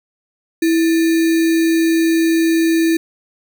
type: tone with sample-and-hold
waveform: sine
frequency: 327.9 Hz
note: E4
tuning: 9 cents flat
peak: -11 dBFS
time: 0.62-2.97 s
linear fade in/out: 5 ms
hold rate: 2100 Hz
effects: none